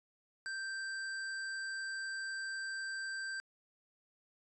square tone, 1568 Hz, G6, in tune, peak -39 dBFS, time 0.46-3.4 s, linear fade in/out 0 ms, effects resampled to 22050 Hz + 12-bit

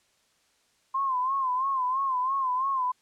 sine tone with vibrato, 1046.5 Hz, C6, in tune, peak -24 dBFS, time 0.94-2.92 s, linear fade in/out 10 ms, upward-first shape sine, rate 3 Hz, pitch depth 88 cents each way, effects white hiss -67 dBFS RMS until 3.01 s + low-pass 8000 Hz 12 dB/octave

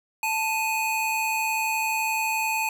square tone pair together, 881.8 / 2494 Hz, A5 / D#7, +4 / +3 cents, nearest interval octave + tritone, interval 1799 cents, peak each -27 dBFS, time 0.23-2.69 s, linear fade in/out 2 ms, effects none

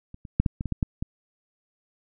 clicks, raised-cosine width 5 ms, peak -28 / -27 / -6 / -10 / -17 / -17 / -13 / -10 / -16 dBFS, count 9, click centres 0.144 / 0.252 / 0.4 / 0.462 / 0.609 / 0.657 / 0.723 / 0.828 / 1.025 s, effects none

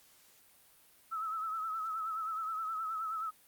sine tone with vibrato, 1300 Hz, E6, 24 cents flat, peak -34 dBFS, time 1.11-3.31 s, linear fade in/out 20 ms, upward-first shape sine, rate 9.5 Hz, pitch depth 52 cents each way, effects white hiss -63 dBFS RMS until 3.47 s + Opus 48 kbps

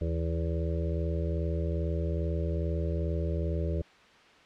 harmonic tone with a mistuned harmonic, 82.41 Hz, E2, in tune, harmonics 1 / 2 / 4 / 5 / 6 / 7, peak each -29 / -35 / -39 / -39 / -41 / -40 dBFS, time 0.01-3.82 s, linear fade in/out 5 ms, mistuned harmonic 1, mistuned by -90 cents, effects white hiss -56 dBFS RMS until 4.45 s + low-pass 3000 Hz 12 dB/octave

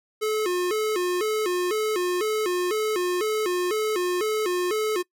square tone with vibrato, 393.2 Hz, G4, 5 cents sharp, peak -23 dBFS, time 0.21-5.03 s, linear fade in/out 20 ms, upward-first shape square, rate 2 Hz, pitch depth 160 cents each way, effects noise-tail reverb RT60 0.1 s tail -23 dB re dry

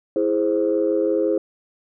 sine chord, E augmented, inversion none, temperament equal, 329.6 / 415.3 / 523.3 Hz, E4 / G#4 / B#4, 0 / 0 / 0 cents, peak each -21 dBFS, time 0.16-1.38 s, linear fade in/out 2 ms, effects tanh soft clip ceiling -9 dBFS

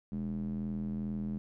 square tone with band-pass filter, 41.2 Hz, E1, in tune, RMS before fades -36 dBFS, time 0.12-1.38 s, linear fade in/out 0 ms, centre 200 Hz, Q 4.4, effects none

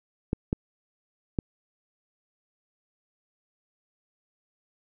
clicks, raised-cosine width 3 ms, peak -12 dBFS, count 3, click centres 0.331 / 0.529 / 1.388 s, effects none

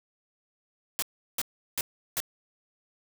white noise bursts, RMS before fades -29 dBFS, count 4, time 0.99-2.202 s, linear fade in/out 0 ms, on 33 ms, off 360 ms, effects none

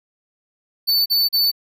square tone bursts, 4506 Hz, C#8, 28 cents sharp, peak -15 dBFS, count 3, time 0.87-1.516 s, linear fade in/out 20 ms, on 190 ms, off 38 ms, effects none

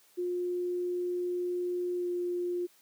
sine tone with pitch glide, 356.1 to 353.4 Hz, F4 to F4, +34 to +21 cents, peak -29 dBFS, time 0.17-2.67 s, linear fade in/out 20 ms, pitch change -13 cents, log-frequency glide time 1.96-2.07 s, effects white hiss -63 dBFS RMS until 2.81 s + high-pass 200 Hz 12 dB/octave

